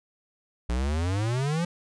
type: exponential sweep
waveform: square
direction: up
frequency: 57.3 to 177.5 Hz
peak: -25 dBFS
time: 0.69-1.65 s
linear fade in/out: 5 ms
effects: resampled to 22050 Hz